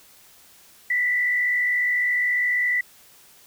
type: tone with frequency modulation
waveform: sine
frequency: 1975.5 Hz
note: B6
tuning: in tune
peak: -19 dBFS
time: 0.9-2.81 s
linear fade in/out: 5 ms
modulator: 54.5 Hz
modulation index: 0.71
effects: white hiss -52 dBFS RMS until 3.46 s

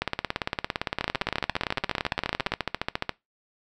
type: two click trains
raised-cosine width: 0.3 ms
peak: -9 / -9 dBFS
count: 45 / 31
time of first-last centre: 0.02-2.52 / 1.01-3.093 s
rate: 17.6 / 14.4 Hz
effects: noise-tail reverb RT60 0.2 s tail -21 dB re dry

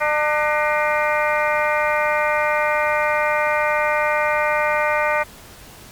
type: harmonic tone with a mistuned harmonic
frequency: 300 Hz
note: D4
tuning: 37 cents sharp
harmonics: 2 / 3 / 4 / 5 / 6 / 7 / 8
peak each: -21 / -23 / -24 / -25 / -26 / -26 / -27 dBFS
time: 0-5.24 s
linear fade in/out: 20 ms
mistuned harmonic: 6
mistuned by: +85 cents
effects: pink hiss -42 dBFS RMS until 5.91 s + MP3 96 kbps

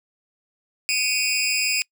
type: tone with amplitude modulation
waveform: 20% pulse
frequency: 2489 Hz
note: D#7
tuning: in tune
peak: -11 dBFS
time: 0.89-1.82 s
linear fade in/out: 0 ms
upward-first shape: sine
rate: 226 Hz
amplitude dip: 95%
effects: noise-tail reverb RT60 0.1 s tail -26 dB re dry

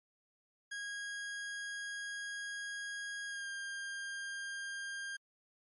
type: tone with pitch glide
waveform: 40% pulse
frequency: 1640 to 1602.5 Hz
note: G#6 to G6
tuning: -22 to +38 cents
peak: -39 dBFS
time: 0.71-5.17 s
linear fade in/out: 10 ms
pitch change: -40 cents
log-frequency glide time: 3.27-3.48 s
effects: MP3 48 kbps

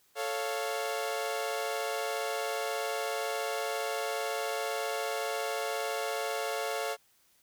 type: chord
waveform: sawtooth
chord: A augmented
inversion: none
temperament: equal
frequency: 440 / 554.4 / 698.5 Hz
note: A4 / C#5 / E#5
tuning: 0 / 0 / 0 cents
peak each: -32 dBFS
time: 0.15-6.97 s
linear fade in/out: 50 ms
effects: white hiss -67 dBFS RMS until 7.42 s

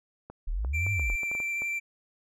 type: clicks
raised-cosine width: 1 ms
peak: -28 dBFS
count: 10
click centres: 0.3 / 0.648 / 0.866 / 0.996 / 1.1 / 1.233 / 1.315 / 1.351 / 1.402 / 1.62 s
type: linear two-way sweep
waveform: sine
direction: up then down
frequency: 30.29 to 104.5 to 30.29 Hz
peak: -27 dBFS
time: 0.47-1.16 s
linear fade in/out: 10 ms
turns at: 0.92 s
type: tone with vibrato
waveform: triangle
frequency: 2349 Hz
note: D7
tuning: in tune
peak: -27 dBFS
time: 0.73-1.8 s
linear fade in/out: 20 ms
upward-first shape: sine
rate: 12 Hz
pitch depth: 10 cents each way
effects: none

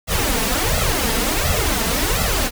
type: noise with flanger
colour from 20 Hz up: pink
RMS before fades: -19 dBFS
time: 0.07-2.51 s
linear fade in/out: 50 ms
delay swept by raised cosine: 1.5 to 4.5 ms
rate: 1.4 Hz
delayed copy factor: +0.8
effects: none

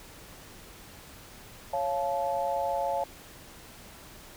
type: chord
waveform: sine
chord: Db augmented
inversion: none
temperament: just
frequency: 554.4 / 693 / 866.2 Hz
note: Db5 / F5 / A5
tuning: 0 / -14 / -27 cents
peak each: -31 dBFS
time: 1.73-3.04 s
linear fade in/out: 5 ms
effects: pink hiss -49 dBFS RMS until 4.36 s

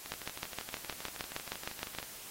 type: two click trains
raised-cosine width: 0.2 ms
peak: -18 / -24 dBFS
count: 13 / 26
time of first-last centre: 0.12-1.986 / 0.06-2.029 s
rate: 6.43 / 12.7 Hz
effects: white hiss -48 dBFS RMS until 2.3 s + AAC 48 kbps

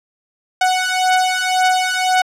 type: beating tone pair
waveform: sawtooth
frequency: 740 / 741.9 Hz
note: F#5 / F#5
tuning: 0 / +4 cents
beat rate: 1.9 Hz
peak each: -13 dBFS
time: 0.61-2.22 s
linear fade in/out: 5 ms
effects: low-pass 9000 Hz 12 dB/octave

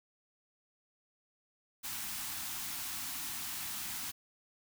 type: band-stop noise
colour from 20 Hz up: white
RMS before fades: -40 dBFS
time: 1.83-4.12 s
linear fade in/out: 20 ms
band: 330 to 710 Hz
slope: 48 dB/octave
effects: none

